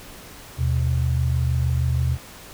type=tone pair together; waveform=sine; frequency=79 / 125.4 Hz; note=D#2 / B2; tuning=+27 / +27 cents; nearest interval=minor sixth; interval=800 cents; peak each=-21 dBFS; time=0.57-2.18 s; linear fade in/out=50 ms; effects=pink hiss -42 dBFS RMS until 2.53 s